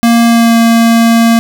square tone with pitch glide, 233.1 to 230 Hz, A#3 to A#3, 0 to -23 cents, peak -5 dBFS, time 0.03-1.39 s, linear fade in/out 0 ms, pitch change -23 cents, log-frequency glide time 0.26-0.57 s, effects 7-bit

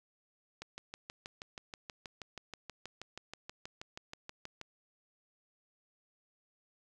click train, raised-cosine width 0.2 ms, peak -26 dBFS, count 26, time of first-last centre 0.62-4.614 s, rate 6.26 Hz, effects none

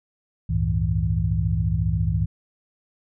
sine tone cluster, 67 / 94.7 / 109.1 / 161 Hz, C2 / F#2 / A2 / E3, +42 / +41 / -14 / -41 cents, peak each -25 dBFS, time 0.49-2.26 s, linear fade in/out 10 ms, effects none

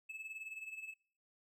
triangle tone with tremolo, 2606 Hz, E7, 20 cents flat, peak -40 dBFS, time 0.09-0.94 s, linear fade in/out 10 ms, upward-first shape sine, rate 19 Hz, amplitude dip 70%, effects noise-tail reverb RT60 0.5 s tail -23 dB re dry

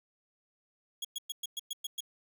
sawtooth tone bursts, 3322 Hz, G#7, in tune, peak -31 dBFS, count 8, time 1.02-2.006 s, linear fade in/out 5 ms, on 27 ms, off 110 ms, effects none

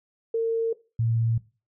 sine tone pair in turn, 455 / 114.51 Hz, A#4 / A#2, -42 / -30 cents, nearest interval 2 octaves, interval 2388 cents, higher first, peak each -21 / -21 dBFS, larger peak neither, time 0.34-0.73 / 0.99-1.38 s, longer neither, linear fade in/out 5 ms, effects noise-tail reverb RT60 0.3 s tail -18 dB re dry

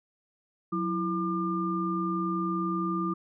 sine tone cluster, 182.6 / 330.5 / 1200 Hz, F#3 / E4 / D6, -23 / +5 / +37 cents, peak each -31 dBFS, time 0.72-3.14 s, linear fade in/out 10 ms, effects none

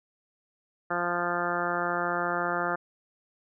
harmonic tone, 174.61 Hz, F3, in tune, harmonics 1 / 2 / 3 / 4 / 5 / 6 / 7 / 8 / 9 / 10, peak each -39 / -35 / -35 / -33 / -36 / -39 / -33 / -33 / -37 / -39 dBFS, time 0.9-2.76 s, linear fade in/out 10 ms, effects none

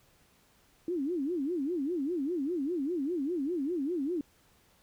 sine tone with vibrato, 311.1 Hz, D#4, in tune, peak -29 dBFS, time 0.88-4.21 s, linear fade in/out 2 ms, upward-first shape sine, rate 5 Hz, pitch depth 280 cents each way, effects pink hiss -65 dBFS RMS until 4.82 s

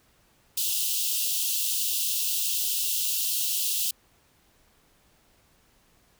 white high-pass noise, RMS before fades -27 dBFS, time 0.57-3.91 s, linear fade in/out 5 ms, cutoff 2700 Hz, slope 96 dB/octave, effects pink hiss -63 dBFS RMS until 6.19 s

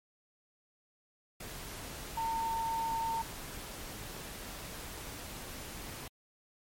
sine tone in noise, 907 Hz, A#5, 48 cents flat, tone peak -31 dBFS, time 2.17-3.22 s, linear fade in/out 5 ms, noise pink, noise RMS -44 dBFS, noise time 1.4-6.08 s, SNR +10 dB, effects MP3 64 kbps

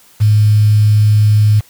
sine tone with quantisation, 105.9 Hz, G#2, 34 cents sharp, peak -6 dBFS, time 0.2-1.61 s, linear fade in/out 20 ms, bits 5, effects white hiss -46 dBFS RMS until 1.69 s

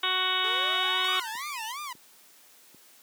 harmonic tone, 371.7 Hz, F#4, 8 cents sharp, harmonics 1 / 2 / 3 / 4 / 5 / 6 / 7 / 8 / 9 / 10, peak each -40 / -39 / -31 / -33 / -39 / -34 / -41 / -31 / -34 / -30 dBFS, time 0.03-1.2 s, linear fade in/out 5 ms
sawtooth exponential sweep, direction up, 413.2 to 3219 Hz, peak -35 dBFS, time 0.44-1.72 s, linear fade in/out 2 ms
sawtooth tone with vibrato, 1025 Hz, C6, 36 cents flat, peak -31 dBFS, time 1.04-1.93 s, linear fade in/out 5 ms, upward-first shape sine, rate 2.9 Hz, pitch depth 280 cents each way
clicks, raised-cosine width 3 ms, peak -39 dBFS, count 3, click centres 1.353 / 1.952 / 2.746 s
effects white hiss -56 dBFS RMS until 3.02 s + high-pass 200 Hz 12 dB/octave

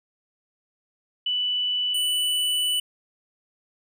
sine / square tone pair in turn, 2974 / 2974 Hz, F#7 / F#7, +8 / +8 cents, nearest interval unison, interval 0 cents, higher neither, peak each -22 dBFS, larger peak neither, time 1.26-1.94 / 1.94-2.8 s, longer second, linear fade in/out 5 ms, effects none

